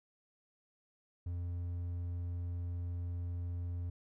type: tone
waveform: triangle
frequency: 87.31 Hz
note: F2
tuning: in tune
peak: -34 dBFS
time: 1.26-3.9 s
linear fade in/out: 5 ms
effects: none